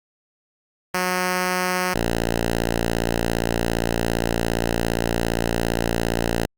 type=tone pair in turn; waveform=5% pulse; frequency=182.3 / 57.42 Hz; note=F#3 / A#1; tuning=-25 / -25 cents; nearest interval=octave + minor sixth; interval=2000 cents; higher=first; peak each=-9 dBFS; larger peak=neither; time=0.94-1.94 / 1.94-6.46 s; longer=second; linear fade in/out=5 ms; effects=Opus 48 kbps